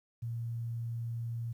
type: tone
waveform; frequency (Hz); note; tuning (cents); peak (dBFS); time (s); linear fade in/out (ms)
sine; 116.54; A#2; 0; -34; 0.22-1.53; 10
effects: 11-bit